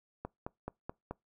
click train, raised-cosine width 1 ms, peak -24 dBFS, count 5, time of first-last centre 0.25-1.11 s, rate 4.65 Hz, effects noise-tail reverb RT60 0.2 s tail -25 dB re dry

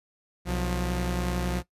sawtooth tone pair together, 62.93 / 178 Hz, B1 / F3, +33 / +33 cents, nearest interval octave + tritone, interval 1800 cents, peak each -25 dBFS, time 0.45-1.63 s, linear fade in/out 50 ms, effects noise-tail reverb RT60 0.1 s tail -17 dB re dry + resampled to 32000 Hz

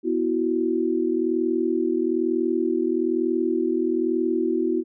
sine chord, B suspended fourth, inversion none, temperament just, 246.9 / 329.3 / 370.4 Hz, B3 / E4 / F#4, 0 / -2 / +2 cents, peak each -27 / -23 / -24 dBFS, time 0.03-4.84 s, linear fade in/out 50 ms, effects none

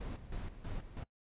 brown noise with tremolo, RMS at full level -40 dBFS, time 0-1.04 s, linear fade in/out 10 ms, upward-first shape square, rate 3.1 Hz, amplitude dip 70%, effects noise-tail reverb RT60 0.1 s tail -20 dB re dry + resampled to 8000 Hz

